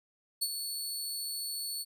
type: tone with ADSR envelope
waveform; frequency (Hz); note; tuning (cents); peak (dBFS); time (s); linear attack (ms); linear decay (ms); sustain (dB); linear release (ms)
20% pulse; 4426; C#8; -3; -21; 0.41-1.85; 16; 47; -8; 36
effects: none